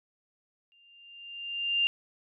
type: tone with exponential growth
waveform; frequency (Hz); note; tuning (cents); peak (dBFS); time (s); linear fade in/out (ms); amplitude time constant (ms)
sine; 2794; F7; 0; -21; 0.72-1.87; 0; 250
effects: none